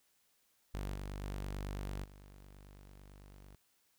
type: tone with level steps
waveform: sawtooth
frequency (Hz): 49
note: G1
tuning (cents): 0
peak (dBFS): -34 / -37 / -35 / -50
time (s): 0.74-3.55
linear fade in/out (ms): 0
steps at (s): 0.94 / 1.22 / 2.03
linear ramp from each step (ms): 20
effects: white hiss -74 dBFS RMS until 3.98 s